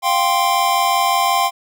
square chord, F suspended second, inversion none, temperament equal, 698.5 / 784 / 1046.5 Hz, F5 / G5 / C6, 0 / 0 / 0 cents, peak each -21 / -19 / -18 dBFS, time 0.02-1.51 s, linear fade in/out 50 ms, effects none

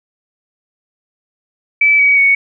sine tone with pitch steps, 2307 / 2266 / 2226 Hz, D7 / C#7 / C#7, -31 / +37 / +7 cents, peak -7 dBFS, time 1.81-2.35 s, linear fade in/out 5 ms, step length 180 ms, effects none

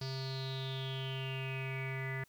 square tone with low-pass filter sweep, 132.9 Hz, C3, 27 cents sharp, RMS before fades -39 dBFS, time 0.01-2.24 s, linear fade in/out 5 ms, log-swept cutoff 4800 to 1900 Hz, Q 9.6, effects white hiss -69 dBFS RMS until 2.28 s

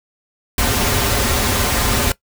pink noise with comb filter, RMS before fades -17 dBFS, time 0.58-2.12 s, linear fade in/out 2 ms, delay 6.2 ms, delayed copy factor -0.6, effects noise-tail reverb RT60 0.1 s tail -19 dB re dry

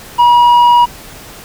sine tone with tanh clipping, 962 Hz, B5, 46 cents flat, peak -5 dBFS, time 0.18-0.86 s, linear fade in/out 20 ms, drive 5 dB, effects pink hiss -33 dBFS RMS until 1.44 s

